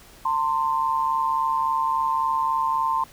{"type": "tone pair together", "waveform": "sine", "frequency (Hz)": [902.9, 1046.5], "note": ["A5", "C6"], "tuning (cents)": [44, 0], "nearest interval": "minor third", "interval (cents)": 256, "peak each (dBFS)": [-24, -22], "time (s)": [0.25, 3.04], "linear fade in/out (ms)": 5, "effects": ["pink hiss -49 dBFS RMS until 3.12 s"]}